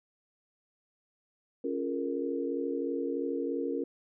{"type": "chord", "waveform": "sine", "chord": "Bb minor seventh", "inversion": "first", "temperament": "equal with one note detuned", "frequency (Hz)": [277.2, 349.2, 423.1, 466.2], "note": ["Db4", "F4", "Ab4", "Bb4"], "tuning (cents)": [0, 0, 32, 0], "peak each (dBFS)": [-34, -36, -40, -34], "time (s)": [1.64, 3.84], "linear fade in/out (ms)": 5, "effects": []}